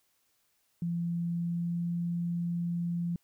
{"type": "tone with pitch glide", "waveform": "sine", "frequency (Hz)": [170.7, 171.89], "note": ["F3", "F3"], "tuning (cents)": [-39, -27], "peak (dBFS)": -29, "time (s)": [0.82, 3.16], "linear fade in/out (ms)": 2, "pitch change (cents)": 12, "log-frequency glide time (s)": [1.32, 1.92], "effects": ["white hiss -73 dBFS RMS until 3.23 s"]}